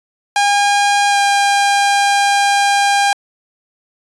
sawtooth tone with pitch glide, 811 to 804 Hz, G#5 to G5, -41 to +44 cents, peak -7 dBFS, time 0.36-3.13 s, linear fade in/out 2 ms, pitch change -15 cents, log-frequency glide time 1.09-1.17 s, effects resampled to 22050 Hz

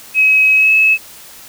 sine tone with pitch glide, 2551 to 2587 Hz, D#7 to E7, +43 to -33 cents, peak -7 dBFS, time 0.14-0.98 s, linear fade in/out 50 ms, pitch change +24 cents, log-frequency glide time 0.55-0.72 s, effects white hiss -37 dBFS RMS until 1.48 s

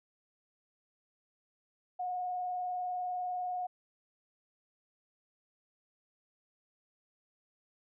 sine tone with vibrato, 725 Hz, F#5, 35 cents flat, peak -33 dBFS, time 1.99-3.67 s, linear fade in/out 10 ms, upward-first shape sine, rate 20 Hz, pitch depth 25 cents each way, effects none

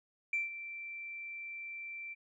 sine tone with ADSR envelope, 2345 Hz, D7, 3 cents flat, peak -28 dBFS, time 0.33-2.15 s, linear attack 3 ms, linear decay 160 ms, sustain -13 dB, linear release 26 ms, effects tanh soft clip ceiling -25 dBFS

